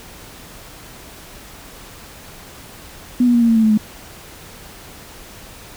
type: tone with pitch steps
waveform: sine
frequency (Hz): 246.9 / 241.8 / 236.8 / 232 / 227.2 / 222.5 / 217.9 / 213.5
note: B3 / B3 / A#3 / A#3 / A#3 / A3 / A3 / G#3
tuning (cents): 0 / -36 / +27 / -8 / -44 / +20 / -17 / +48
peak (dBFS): -10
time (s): 3.2-3.776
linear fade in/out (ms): 5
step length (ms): 72
effects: pink hiss -39 dBFS RMS until 5.76 s